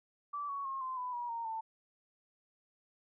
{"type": "tone with pitch steps", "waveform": "sine", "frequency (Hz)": [1160, 1117.3, 1076.1, 1036.4, 998.2, 961.5, 926, 891.9], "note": ["D6", "C#6", "C6", "C6", "B5", "B5", "A#5", "A5"], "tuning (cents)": [-22, 13, 48, -17, 18, -47, -12, 23], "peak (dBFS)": -36, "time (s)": [0.33, 1.61], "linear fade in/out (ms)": 10, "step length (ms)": 160, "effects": []}